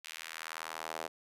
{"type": "tone with high-pass filter sweep", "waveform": "sawtooth", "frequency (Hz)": 80.5, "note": "E2", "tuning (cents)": -41, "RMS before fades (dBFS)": -43, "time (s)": [0.04, 1.08], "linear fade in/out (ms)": 10, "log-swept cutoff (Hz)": [2600, 570], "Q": 1.3, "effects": ["resampled to 32000 Hz"]}